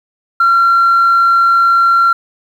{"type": "tone", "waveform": "sine", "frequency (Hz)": 1369, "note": "F6", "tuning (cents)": -35, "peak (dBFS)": -5, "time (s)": [0.4, 2.13], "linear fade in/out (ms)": 5, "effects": ["tanh soft clip ceiling -4 dBFS", "7-bit"]}